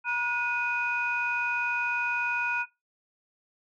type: tone cluster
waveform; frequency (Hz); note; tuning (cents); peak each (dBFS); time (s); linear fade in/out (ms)
sine; 957 / 1450 / 2484; A#5 / F#6 / D#7; +45 / -35 / -3; -31 / -29 / -29; 0.04-2.66; 50
effects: noise-tail reverb RT60 0.2 s tail -17 dB re dry + tanh soft clip ceiling -17 dBFS